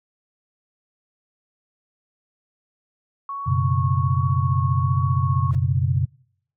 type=tone with vibrato; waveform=sine; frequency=1109 Hz; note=C#6; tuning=in tune; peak=-27 dBFS; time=3.29-5.51 s; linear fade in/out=2 ms; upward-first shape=triangle; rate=1.3 Hz; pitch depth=18 cents each way
type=chord; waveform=sine; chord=F# suspended fourth; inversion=none; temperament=equal; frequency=92.5 / 123.47 / 138.59 Hz; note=F#2 / B2 / C#3; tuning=0 / 0 / 0 cents; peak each=-22 dBFS; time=3.46-6.06 s; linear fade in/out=20 ms
type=noise with exponential growth; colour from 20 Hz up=brown; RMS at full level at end=-32 dBFS; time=5.44-5.55 s; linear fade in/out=0 ms; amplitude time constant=23 ms
effects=noise-tail reverb RT60 0.7 s tail -26 dB re dry